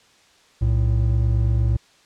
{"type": "tone pair together", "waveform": "triangle", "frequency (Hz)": [63.3, 112.01], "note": ["B1", "A2"], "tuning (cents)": [43, 31], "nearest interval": "minor seventh", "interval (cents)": 988, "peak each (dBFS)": -17, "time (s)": [0.61, 1.77], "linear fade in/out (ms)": 10, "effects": ["white hiss -55 dBFS RMS until 2.05 s", "low-pass 6000 Hz 12 dB/octave"]}